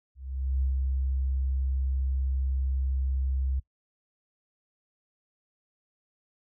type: tone with ADSR envelope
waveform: sine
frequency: 66.1 Hz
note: C2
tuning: 18 cents sharp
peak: -23 dBFS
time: 0.15-3.6 s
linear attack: 470 ms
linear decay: 110 ms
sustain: -2 dB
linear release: 11 ms
effects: noise-tail reverb RT60 0.1 s tail -21 dB re dry